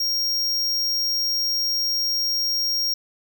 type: tone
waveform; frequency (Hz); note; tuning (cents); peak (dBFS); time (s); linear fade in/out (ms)
square; 5580; F8; -2; -21; 0-2.94; 5
effects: none